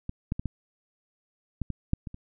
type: clicks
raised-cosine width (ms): 5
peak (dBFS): -20 / -15 / -19 / -17 / -17 / -19 / -11 / -24 / -28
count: 9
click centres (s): 0.094 / 0.321 / 0.395 / 0.457 / 1.617 / 1.703 / 1.934 / 2.072 / 2.144
effects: none